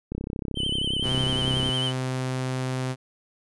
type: click train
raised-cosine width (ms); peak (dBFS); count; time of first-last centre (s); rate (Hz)
3; -17; 53; 0.12-1.691; 33.1
type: tone with vibrato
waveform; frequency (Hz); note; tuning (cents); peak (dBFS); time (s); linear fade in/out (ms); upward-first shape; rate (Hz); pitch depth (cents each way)
triangle; 3058; G7; -44; -24; 0.55-1.93; 50; sine; 11; 52
type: tone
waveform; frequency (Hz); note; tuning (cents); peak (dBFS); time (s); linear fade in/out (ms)
sawtooth; 129.3; C3; -20; -22; 1.02-2.96; 50
effects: resampled to 24000 Hz